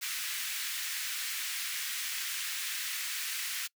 pink high-pass noise, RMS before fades -36 dBFS, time 0.01-3.68 s, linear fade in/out 20 ms, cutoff 1700 Hz, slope 24 dB/octave, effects noise-tail reverb RT60 0.1 s tail -24 dB re dry

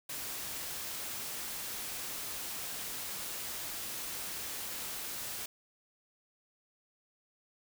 white noise, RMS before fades -40 dBFS, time 0.09-5.46 s, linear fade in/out 5 ms, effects none

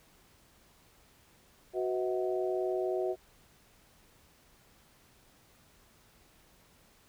harmonic tone with a mistuned harmonic, 123.47 Hz, B2, in tune, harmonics 3 / 4 / 5 / 6, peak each -31 / -39 / -35 / -41 dBFS, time 1.73-3.16 s, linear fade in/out 50 ms, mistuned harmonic 5, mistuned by +67 cents, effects pink hiss -63 dBFS RMS until 7.08 s

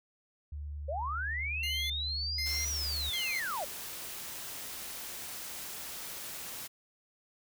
sine tone with vibrato, 73.4 Hz, D2, in tune, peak -37 dBFS, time 0.52-3.1 s, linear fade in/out 5 ms, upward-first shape sine, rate 9.1 Hz, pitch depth 9 cents each way
sine linear two-way sweep, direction up then down, 516 to 5890 to 516 Hz, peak -33 dBFS, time 0.88-3.65 s, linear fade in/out 10 ms, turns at 2.69 s
25% pulse tone bursts, 2093 Hz, C7, in tune, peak -32 dBFS, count 3, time 1.63-3.4 s, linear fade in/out 5 ms, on 270 ms, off 480 ms
white noise, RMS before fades -42 dBFS, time 2.45-6.68 s, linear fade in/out 20 ms
effects none

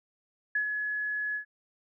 sine tone with ADSR envelope, 1696 Hz, G#6, 36 cents sharp, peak -24 dBFS, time 0.55-1.45 s, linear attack 5 ms, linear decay 96 ms, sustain -5 dB, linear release 98 ms, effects none

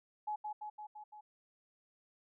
sine tone with echo, 846 Hz, G#5, 32 cents sharp, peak -35 dBFS, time 0.27-0.36 s, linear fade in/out 10 ms, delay 170 ms, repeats 5, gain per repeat -3 dB, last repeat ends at 1.21 s, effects none

